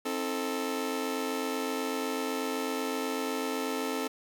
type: chord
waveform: sawtooth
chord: A diminished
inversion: first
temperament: just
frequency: 264 / 316.8 / 440 Hz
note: C4 / Eb4 / A4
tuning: +16 / +31 / 0 cents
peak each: -30 / -34 / -30 dBFS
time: 0.05-4.08 s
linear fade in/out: 10 ms
effects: 9-bit